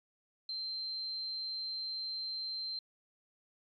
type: tone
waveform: sine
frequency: 4129 Hz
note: C8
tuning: 24 cents flat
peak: -36 dBFS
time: 0.49-2.79 s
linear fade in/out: 2 ms
effects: MP3 64 kbps